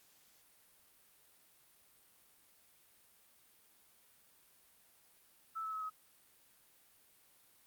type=tone with pitch steps; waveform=sine; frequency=1316 / 1300.9 / 1285.9 / 1271.2 Hz; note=E6 / E6 / E6 / D#6; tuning=-3 / -23 / -43 / +37 cents; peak=-38 dBFS; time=5.55-5.902 s; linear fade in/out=20 ms; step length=88 ms; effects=white hiss -67 dBFS RMS until 7.66 s + Opus 48 kbps